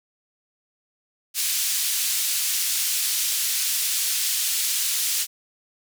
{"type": "band-pass noise", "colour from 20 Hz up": "white", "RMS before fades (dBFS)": -24, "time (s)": [1.34, 5.27], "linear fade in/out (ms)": 50, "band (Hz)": [2900, 13000], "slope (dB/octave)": 12, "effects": []}